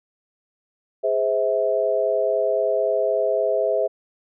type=chord; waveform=sine; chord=Ab augmented; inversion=none; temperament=just; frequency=415.3 / 519.1 / 648.9 Hz; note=Ab4 / C5 / E5; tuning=0 / -14 / -27 cents; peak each=-24 / -23 / -21 dBFS; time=1.03-3.88 s; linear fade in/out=20 ms; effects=none